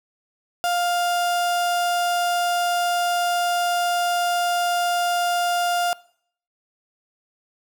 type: tone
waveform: 35% pulse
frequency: 702 Hz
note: F5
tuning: 9 cents sharp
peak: -18 dBFS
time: 0.64-5.93 s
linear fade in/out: 0 ms
effects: noise-tail reverb RT60 0.6 s tail -22 dB re dry